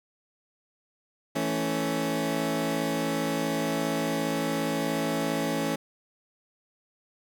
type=chord; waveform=20% pulse; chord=A major; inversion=second; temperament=equal; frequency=164.81 / 220 / 277.2 Hz; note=E3 / A3 / C#4; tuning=0 / 0 / 0 cents; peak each=-27 / -27 / -24 dBFS; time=1.35-5.76 s; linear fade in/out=10 ms; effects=none